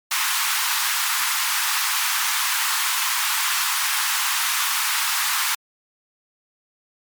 pink high-pass noise, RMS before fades -22 dBFS, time 0.11-5.55 s, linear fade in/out 5 ms, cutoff 930 Hz, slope 48 dB/octave, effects MP3 96 kbps

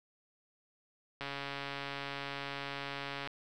click train, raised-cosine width 0.3 ms, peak -23 dBFS, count 290, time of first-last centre 1.21-3.274 s, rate 140 Hz, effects none

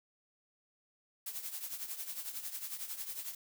blue noise with tremolo, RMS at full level -39 dBFS, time 1.26-3.35 s, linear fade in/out 5 ms, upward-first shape triangle, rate 11 Hz, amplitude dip 75%, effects none

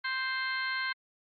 harmonic tone, 523.3 Hz, C5, in tune, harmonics 2 / 3 / 4 / 5 / 6 / 7 / 8, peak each -38 / -33 / -36 / -48 / -44 / -51 / -40 dBFS, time 0.04-0.93 s, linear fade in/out 10 ms, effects Opus 48 kbps

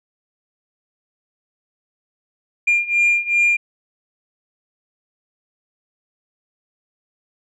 sine beating tone pair, 2400 / 2402.6 Hz, D7 / D7, +37 / +39 cents, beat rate 2.6 Hz, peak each -17 / -15 dBFS, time 2.67-3.57 s, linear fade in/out 10 ms, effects tanh soft clip ceiling -10 dBFS

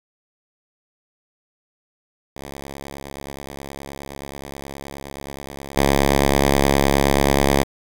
5% pulse tone with level steps, 69.5 Hz, C#2, 5 cents sharp, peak -21 / -3 dBFS, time 2.35-7.64 s, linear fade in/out 20 ms, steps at 5.76 s, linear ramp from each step 5 ms, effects 7-bit

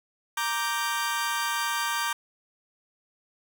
sawtooth chord, G minor, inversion first, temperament equal, 932.3 / 1174.7 / 1568 Hz, Bb5 / D6 / G6, 0 / 0 / 0 cents, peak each -27 dBFS, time 0.37-2.13 s, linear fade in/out 5 ms, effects none

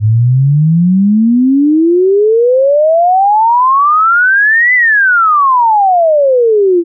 sine exponential two-way sweep, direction up then down, 103.83 to 2030 to 332.1 Hz, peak -5 dBFS, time 0-6.84 s, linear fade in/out 50 ms, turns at 4.74 s, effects none

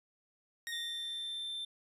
sawtooth tone with exponential decay, 1864.7 Hz, A#6, in tune, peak -34 dBFS, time 0.67-1.64 s, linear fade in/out 0 ms, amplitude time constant 210 ms
triangle tone, 3562 Hz, A7, 21 cents sharp, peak -36 dBFS, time 0.72-1.65 s, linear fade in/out 5 ms
effects resampled to 32000 Hz

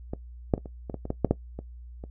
clicks, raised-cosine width 2 ms, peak -18 / -7 / -22 / -26 / -20 / -19 / -22 / -14 / -7 / -7 / -22 / -26 dBFS, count 12, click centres 0.135 / 0.538 / 0.579 / 0.658 / 0.898 / 0.943 / 1.054 / 1.104 / 1.247 / 1.31 / 1.59 / 2.039 s, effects noise-tail reverb RT60 0.1 s tail -18 dB re dry + added 60 Hz sine -41 dBFS peak until 2.1 s

